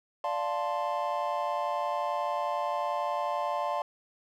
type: chord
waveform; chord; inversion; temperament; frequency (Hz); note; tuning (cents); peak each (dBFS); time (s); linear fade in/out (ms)
triangle; D minor seventh; none; equal; 587.3 / 698.5 / 880 / 1046.5; D5 / F5 / A5 / C6; 0 / 0 / 0 / 0; -32; 0.24-3.82; 2
effects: none